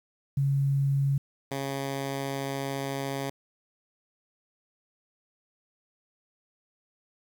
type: tone pair in turn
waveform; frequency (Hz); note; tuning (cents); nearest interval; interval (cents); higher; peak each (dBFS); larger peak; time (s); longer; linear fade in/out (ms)
sine / 10% pulse; 138.59 / 137.39; C#3 / C#3; 0 / -15; unison; 15; first; -22; neither; 0.37-1.18 / 1.51-3.3; second; 5
effects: 9-bit